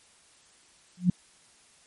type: tone with exponential growth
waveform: sine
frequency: 179.4 Hz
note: F3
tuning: 47 cents sharp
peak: -14 dBFS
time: 0.97-1.1 s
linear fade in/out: 5 ms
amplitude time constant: 27 ms
effects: white hiss -59 dBFS RMS until 1.86 s + MP3 48 kbps